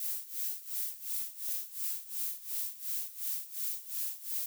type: noise with tremolo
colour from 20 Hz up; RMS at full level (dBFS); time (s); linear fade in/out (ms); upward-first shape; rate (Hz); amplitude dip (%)
violet; -34; 0-4.46; 2; sine; 2.8; 85
effects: none